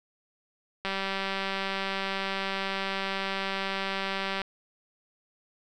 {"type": "click train", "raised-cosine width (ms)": 0.3, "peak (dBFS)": -15, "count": 693, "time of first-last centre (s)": [0.85, 4.417], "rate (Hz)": 194, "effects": []}